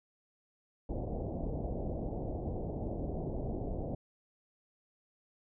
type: low-pass noise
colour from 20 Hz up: pink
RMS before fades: -37 dBFS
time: 0.89-3.95 s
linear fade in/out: 5 ms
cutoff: 730 Hz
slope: 48 dB/octave
effects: none